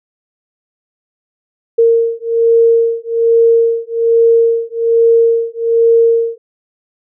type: beating tone pair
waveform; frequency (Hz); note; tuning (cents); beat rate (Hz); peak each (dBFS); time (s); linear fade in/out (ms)
sine; 460 / 461.2; A#4 / A#4; -23 / -19; 1.2; -11; 1.78-6.38; 10
effects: none